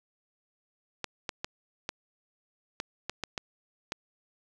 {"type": "clicks", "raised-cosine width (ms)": 0.2, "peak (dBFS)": -15, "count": 9, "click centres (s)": [1.043, 1.292, 1.445, 1.891, 2.801, 3.096, 3.237, 3.378, 3.921], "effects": []}